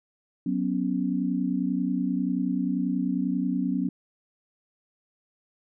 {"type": "chord", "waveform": "sine", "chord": "F# suspended fourth", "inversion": "none", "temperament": "equal", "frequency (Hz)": [185, 246.9, 277.2], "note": ["F#3", "B3", "C#4"], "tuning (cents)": [0, 0, 0], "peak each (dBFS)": -28, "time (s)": [0.46, 3.89], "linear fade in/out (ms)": 5, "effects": []}